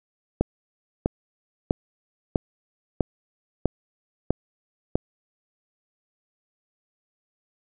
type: click train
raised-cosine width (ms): 2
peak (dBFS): -6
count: 8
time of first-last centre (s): 0.41-4.955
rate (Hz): 1.54
effects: none